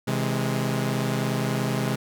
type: chord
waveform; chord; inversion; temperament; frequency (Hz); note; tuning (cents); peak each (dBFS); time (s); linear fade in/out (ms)
sawtooth; C augmented; none; equal with one note detuned; 130.81 / 161.24 / 207.7; C3 / E3 / G#3; 0 / -38 / 0; -22 / -27 / -24; 0.07-1.96; 10
effects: none